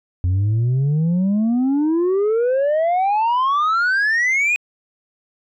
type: exponential sweep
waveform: sine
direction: up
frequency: 87.3 to 2516 Hz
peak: -12 dBFS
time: 0.24-4.56 s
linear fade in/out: 0 ms
effects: tanh soft clip ceiling -14 dBFS